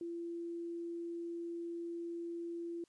sine tone, 340 Hz, F4, 46 cents flat, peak -39 dBFS, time 0.01-2.84 s, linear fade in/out 2 ms, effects white hiss -75 dBFS RMS until 2.88 s + resampled to 22050 Hz

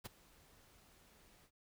pink noise with ADSR envelope, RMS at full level -45 dBFS, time 0.04-1.51 s, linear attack 19 ms, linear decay 16 ms, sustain -21 dB, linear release 72 ms, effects none

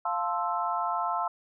sine chord, F major seventh, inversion none, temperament equal, 698.5 / 880 / 1046.5 / 1318.5 Hz, F5 / A5 / C6 / E6, 0 / 0 / 0 / 0 cents, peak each -32 dBFS, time 0.05-1.28 s, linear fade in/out 5 ms, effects none

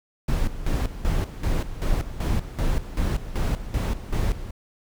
brown noise with tremolo, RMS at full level -22 dBFS, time 0.28-4.51 s, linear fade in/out 5 ms, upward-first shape square, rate 2.6 Hz, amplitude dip 75%, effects none

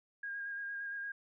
sine tone with vibrato, 1623 Hz, G#6, 40 cents flat, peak -38 dBFS, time 0.23-1.12 s, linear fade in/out 5 ms, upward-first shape square, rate 8.7 Hz, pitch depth 16 cents each way, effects none

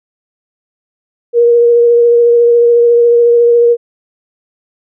sine tone with vibrato, 473.3 Hz, A#4, 26 cents sharp, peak -4 dBFS, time 1.33-3.77 s, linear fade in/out 50 ms, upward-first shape triangle, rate 14 Hz, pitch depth 17 cents each way, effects none

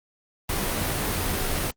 pink noise with comb filter, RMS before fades -26 dBFS, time 0.49-1.71 s, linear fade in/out 5 ms, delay 17 ms, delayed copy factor -0.5, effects Opus 32 kbps

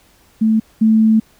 sine tone pair in turn, 220 / 220 Hz, A3 / A3, 0 / 0 cents, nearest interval unison, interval 0 cents, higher neither, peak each -10 / -8 dBFS, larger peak second, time 0.41-0.6 / 0.81-1.2 s, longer second, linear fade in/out 10 ms, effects pink hiss -52 dBFS RMS until 1.39 s

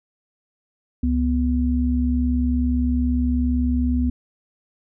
sine tone pair together, 69.28 / 246.9 Hz, C#2 / B3, 0 / 0 cents, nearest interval octave + minor seventh, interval 2200 cents, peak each -20 dBFS, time 1.03-4.1 s, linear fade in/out 5 ms, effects none

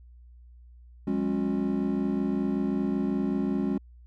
triangle tone cluster, 179.8 / 205.1 / 273.1 / 360.5 Hz, F#3 / G#3 / C#4 / F#4, -49 / -21 / -26 / -45 cents, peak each -33 / -26 / -27 / -32 dBFS, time 1.07-3.78 s, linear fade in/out 5 ms, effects added 60 Hz sine -48 dBFS peak until 4.06 s

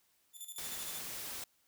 5% pulse tone with tremolo, 3520 Hz, A7, in tune, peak -35 dBFS, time 0.33-1.02 s, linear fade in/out 50 ms, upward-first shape square, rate 13 Hz, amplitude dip 70%
white noise, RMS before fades -43 dBFS, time 0.58-1.44 s, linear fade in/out 2 ms
effects white hiss -73 dBFS RMS until 1.67 s

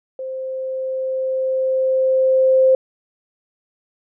sine tone with level ramp, 523.3 Hz, C5, in tune, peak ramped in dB -25 to -9 dBFS, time 0.19-2.75 s, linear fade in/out 2 ms, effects none

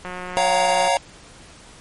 click train, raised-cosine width 0.5 ms, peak -17 dBFS, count 151, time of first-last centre 0.05-0.879 s, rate 181 Hz
square chord, Gb major seventh, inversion second, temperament equal with one note detuned, 554.4 / 698.5 / 758.2 / 932.3 Hz, Db5 / F5 / Gb5 / Bb5, 0 / 0 / +42 / 0 cents, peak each -23 / -22 / -24 / -22 dBFS, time 0.37-0.97 s, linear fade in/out 0 ms
effects pink hiss -45 dBFS RMS until 1.8 s + MP3 48 kbps

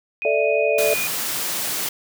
sine tone with pitch glide, 2489 to 2450 Hz, D#7 to D#7, 0 to -27 cents, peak -24 dBFS, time 0.22-1.07 s, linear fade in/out 0 ms, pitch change -27 cents, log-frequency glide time 0.67-0.95 s
sine chord, A suspended fourth, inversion none, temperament equal, 440 / 587.3 / 659.3 Hz, A4 / D5 / E5, 0 / 0 / 0 cents, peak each -21 / -20 / -23 dBFS, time 0.25-0.94 s, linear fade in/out 2 ms
white high-pass noise, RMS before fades -25 dBFS, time 0.78-1.89 s, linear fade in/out 5 ms, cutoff 110 Hz, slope 96 dB/octave
effects none

